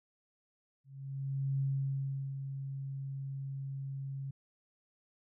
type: tone with ADSR envelope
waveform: sine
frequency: 136.5 Hz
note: C#3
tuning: 26 cents flat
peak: -29 dBFS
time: 0.84-4.31 s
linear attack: 760 ms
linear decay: 740 ms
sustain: -8 dB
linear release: 7 ms
effects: none